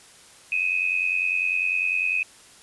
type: tone pair together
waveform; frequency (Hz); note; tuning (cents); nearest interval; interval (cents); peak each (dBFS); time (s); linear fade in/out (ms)
sine; 2488 / 2578; D#7 / E7; -1 / -39; minor second; 62; -24; 0.52-2.23; 2
effects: white hiss -50 dBFS RMS until 2.62 s + resampled to 24000 Hz